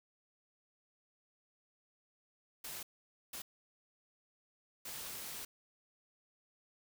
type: noise bursts at uneven times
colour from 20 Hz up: white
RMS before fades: -45 dBFS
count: 3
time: 2.64-2.83 / 3.33-3.42 / 4.85-5.45 s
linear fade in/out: 5 ms
effects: none